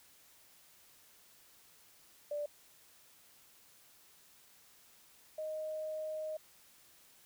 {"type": "tone pair in turn", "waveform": "sine", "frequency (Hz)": [587.3, 622.3], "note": ["D5", "D#5"], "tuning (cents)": [0, 0], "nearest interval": "minor second", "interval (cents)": 100, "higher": "second", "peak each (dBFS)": [-35, -37], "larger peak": "first", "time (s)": [[2.31, 2.46], [5.38, 6.37]], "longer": "second", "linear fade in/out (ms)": 5, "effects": ["white hiss -63 dBFS RMS until 7.25 s"]}